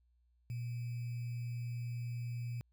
sine tone with sample-and-hold, 120 Hz, B2, 49 cents flat, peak -37 dBFS, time 0.5-2.61 s, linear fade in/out 0 ms, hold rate 2450 Hz, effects added 60 Hz sine -69 dBFS peak until 2.72 s

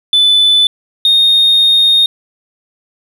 sine tone pair in turn, 3499 / 3696 Hz, A7 / A#7, -10 / -16 cents, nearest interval minor second, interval 94 cents, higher second, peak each -4 dBFS, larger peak neither, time 0.13-0.67 / 1.05-2.06 s, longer second, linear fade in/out 2 ms, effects tanh soft clip ceiling -4 dBFS + 7-bit

